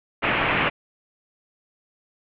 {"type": "low-pass noise", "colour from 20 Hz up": "white", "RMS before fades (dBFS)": -22, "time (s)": [0.22, 0.7], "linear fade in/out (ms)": 20, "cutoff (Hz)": 2800, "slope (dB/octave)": 48, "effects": []}